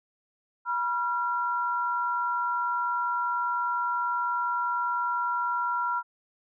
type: tone pair together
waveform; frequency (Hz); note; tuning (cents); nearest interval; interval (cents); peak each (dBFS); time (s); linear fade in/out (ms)
sine; 970.7 / 1375; B5 / F6; -30 / -27; tritone; 603; -28; 0.65-6.03; 50
effects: none